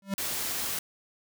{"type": "tone with exponential growth", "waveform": "square", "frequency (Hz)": 196.1, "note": "G3", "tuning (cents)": 1, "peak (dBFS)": -25, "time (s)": [0.02, 0.14], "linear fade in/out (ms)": 2, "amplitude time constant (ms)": 26}
{"type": "noise", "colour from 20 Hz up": "white", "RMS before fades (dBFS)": -32, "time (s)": [0.18, 0.79], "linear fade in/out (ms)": 2}
{"effects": []}